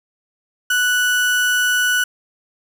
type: tone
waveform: 35% pulse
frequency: 1480 Hz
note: F#6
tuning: in tune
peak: -13 dBFS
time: 0.7-2.04 s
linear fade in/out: 5 ms
effects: none